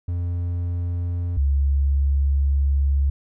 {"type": "tone pair in turn", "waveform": ["triangle", "sine"], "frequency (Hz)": [87.31, 69.52], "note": ["F2", "C#2"], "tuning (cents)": [0, 6], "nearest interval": "major third", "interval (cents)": 394, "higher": "first", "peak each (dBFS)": [-20, -16], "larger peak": "second", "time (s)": [[0.08, 1.37], [1.37, 3.1]], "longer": "second", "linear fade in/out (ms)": 5, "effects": []}